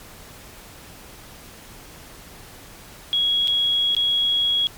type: tone with dropouts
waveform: sine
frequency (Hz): 3322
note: G#7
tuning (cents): 0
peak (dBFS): -17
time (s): 3.13-4.67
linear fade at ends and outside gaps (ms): 0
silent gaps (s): 3.474-3.48 / 3.949-3.966
effects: pink hiss -43 dBFS RMS until 4.77 s + MP3 96 kbps